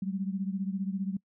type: beating tone pair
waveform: sine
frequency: 189.6 / 204.6 Hz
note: F#3 / G#3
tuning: +43 / -26 cents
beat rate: 15 Hz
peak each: -31 / -35 dBFS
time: 0.02-1.17 s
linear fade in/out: 5 ms
effects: noise-tail reverb RT60 0.1 s tail -24 dB re dry